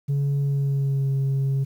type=tone with pitch glide; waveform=sine; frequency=140.9 to 136.26 Hz; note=C#3 to C#3; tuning=+29 to -29 cents; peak=-17 dBFS; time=0.08-1.65 s; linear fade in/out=20 ms; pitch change=-58 cents; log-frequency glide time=0.39-1.11 s; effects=tanh soft clip ceiling -19 dBFS + 9-bit